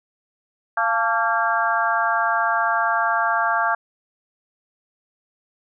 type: harmonic tone with a mistuned harmonic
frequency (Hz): 230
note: A#3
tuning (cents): -23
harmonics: 3 / 4 / 5 / 6 / 7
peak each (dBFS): -24 / -24 / -24 / -24 / -24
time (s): 0.77-3.75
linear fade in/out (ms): 5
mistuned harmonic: 4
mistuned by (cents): -66
effects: none